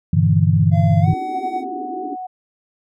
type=chord; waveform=sine; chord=E half-diminished seventh; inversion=first; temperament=just; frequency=98.89 / 118.67 / 148.33 / 164.81 Hz; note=G2 / Bb2 / D3 / E3; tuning=+16 / +31 / +18 / 0 cents; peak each=-16 / -20 / -17 / -16 dBFS; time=0.13-1.14 s; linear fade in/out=5 ms
type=tone with pitch glide; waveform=triangle; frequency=684 to 750.2 Hz; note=F5 to F#5; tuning=-36 to +24 cents; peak=-21 dBFS; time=0.71-1.65 s; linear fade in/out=50 ms; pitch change=+160 cents; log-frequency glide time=1.01-1.07 s
type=band-pass noise; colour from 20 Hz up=white; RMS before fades=-30 dBFS; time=1.06-2.16 s; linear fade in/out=20 ms; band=250 to 400 Hz; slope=96 dB/octave
type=tone; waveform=sine; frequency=740 Hz; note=F#5; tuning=in tune; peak=-26 dBFS; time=1.34-2.27 s; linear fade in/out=10 ms
effects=none